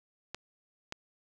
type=clicks; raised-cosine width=0.2 ms; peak=-20 dBFS; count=2; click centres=0.346 / 0.924 s; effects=none